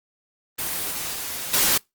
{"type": "noise with level steps", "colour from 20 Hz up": "white", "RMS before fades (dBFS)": [-27, -29, -31, -19], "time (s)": [0.58, 1.78], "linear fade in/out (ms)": 10, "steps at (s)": [0.91, 1.13, 1.53], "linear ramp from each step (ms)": 10, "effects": ["noise-tail reverb RT60 0.2 s tail -26 dB re dry", "Opus 24 kbps"]}